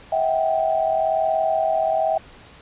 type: tone cluster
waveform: sine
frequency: 645 / 741 / 782 Hz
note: E5 / F#5 / G5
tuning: -38 / +2 / -4 cents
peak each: -20 / -27 / -22 dBFS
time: 0.12-2.18 s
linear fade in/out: 5 ms
effects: pink hiss -46 dBFS RMS until 2.61 s + resampled to 8000 Hz